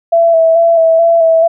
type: tone with vibrato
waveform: sine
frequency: 662 Hz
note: E5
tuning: 7 cents sharp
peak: -5 dBFS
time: 0.12-1.48 s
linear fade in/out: 10 ms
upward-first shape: square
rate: 2.3 Hz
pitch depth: 23 cents each way
effects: none